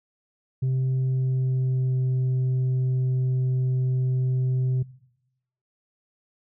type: tone with pitch glide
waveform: sine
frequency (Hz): 130.5 to 128.55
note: C3 to C3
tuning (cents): -4 to -30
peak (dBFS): -18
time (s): 0.62-4.83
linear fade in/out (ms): 10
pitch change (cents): -26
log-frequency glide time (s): 0.93-2.17
effects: noise-tail reverb RT60 0.9 s tail -22 dB re dry + tanh soft clip ceiling -20 dBFS